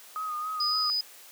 sine tone with vibrato, 1244.5 Hz, D#6, in tune, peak -30 dBFS, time 0.16-0.9 s, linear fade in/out 0 ms, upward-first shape sine, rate 3.6 Hz, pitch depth 38 cents each way
sine tone, 4978 Hz, D#8, in tune, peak -25 dBFS, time 0.6-1.01 s, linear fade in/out 5 ms
effects white hiss -50 dBFS RMS until 1.31 s + high-pass 400 Hz 12 dB/octave

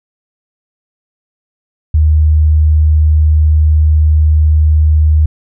sine tone, 77 Hz, D#2, 17 cents flat, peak -5 dBFS, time 1.94-5.26 s, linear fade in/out 5 ms, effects none

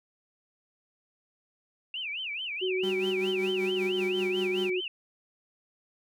sine tone with vibrato, 2661 Hz, E7, 16 cents sharp, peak -32 dBFS, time 1.94-4.88 s, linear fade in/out 2 ms, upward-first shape sine, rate 4.6 Hz, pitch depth 270 cents each way
sine tone with pitch glide, 372.4 to 366.8 Hz, F#4 to F#4, +11 to -15 cents, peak -27 dBFS, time 2.61-4.81 s, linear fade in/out 20 ms, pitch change -26 cents, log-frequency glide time 3.46-4.06 s
35% pulse tone with tremolo, 196 Hz, G3, in tune, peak -32 dBFS, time 2.83-4.7 s, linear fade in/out 5 ms, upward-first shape sine, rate 5.2 Hz, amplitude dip 55%
effects none

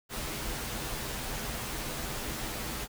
pink noise with comb filter, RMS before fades -36 dBFS, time 0.09-2.88 s, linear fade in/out 50 ms, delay 11 ms, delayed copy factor -0.65, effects none

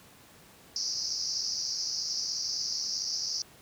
pink band-pass noise, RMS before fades -33 dBFS, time 0.76-3.42 s, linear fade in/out 2 ms, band 4700 to 5900 Hz, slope 96 dB/octave, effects pink hiss -55 dBFS RMS until 3.61 s + high-pass 80 Hz 12 dB/octave

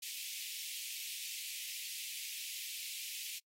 pink high-pass noise, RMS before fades -44 dBFS, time 0.02-3.39 s, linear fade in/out 10 ms, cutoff 2300 Hz, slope 48 dB/octave, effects noise-tail reverb RT60 0.1 s tail -24 dB re dry + AAC 48 kbps

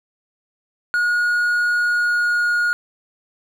triangle tone with pitch glide, 1444 to 1435.7 Hz, F#6 to F6, -43 to +47 cents, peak -14 dBFS, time 0.94-2.73 s, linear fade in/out 0 ms, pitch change -10 cents, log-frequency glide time 1.77-2.53 s, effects none

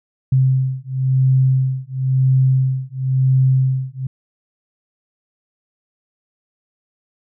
sine beating tone pair, 130.81 / 131.78 Hz, C3 / C3, 0 / +13 cents, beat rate 0.97 Hz, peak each -16 dBFS, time 0.32-4.07 s, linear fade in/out 5 ms, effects none

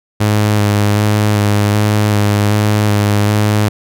sawtooth tone with vibrato, 104.3 Hz, G#2, 8 cents sharp, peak -6 dBFS, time 0.2-3.69 s, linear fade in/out 10 ms, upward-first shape square, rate 1.3 Hz, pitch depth 17 cents each way, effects none

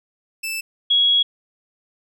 sawtooth / sine tone pair in turn, 2641 / 3327 Hz, E7 / G#7, +3 / +2 cents, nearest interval major third, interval 399 cents, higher second, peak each -21 / -13 dBFS, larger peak second, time 0.43-0.61 / 0.9-1.23 s, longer second, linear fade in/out 10 ms, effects none

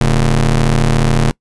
30% pulse ring-modulated tone, 82.41 Hz, E2, in tune, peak -4 dBFS, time 0.01-1.31 s, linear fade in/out 0 ms, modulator 58.2 Hz, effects noise-tail reverb RT60 0.1 s tail -24 dB re dry + resampled to 24000 Hz

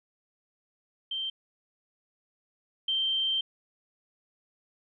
sine tone pair in turn, 3136 / 3136 Hz, G7 / G7, 0 / 0 cents, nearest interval unison, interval 0 cents, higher neither, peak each -30 / -25 dBFS, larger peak second, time 1.11-1.3 / 2.88-3.41 s, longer second, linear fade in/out 5 ms, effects none

